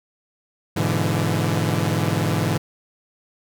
sawtooth chord, E dominant seventh, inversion first, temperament equal with one note detuned, 103.83 / 123.47 / 146.83 / 167.31 Hz, G#2 / B2 / D3 / E3, 0 / 0 / 0 / +26 cents, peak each -20 / -23 / -21 / -20 dBFS, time 0.76-2.58 s, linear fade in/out 10 ms, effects none

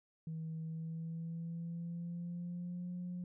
sine tone with pitch glide, 160.7 to 178.31 Hz, E3 to F3, -44 to +36 cents, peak -38 dBFS, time 0.27-3.24 s, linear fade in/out 2 ms, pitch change +180 cents, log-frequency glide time 0.63-2.91 s, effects tanh soft clip ceiling -36 dBFS

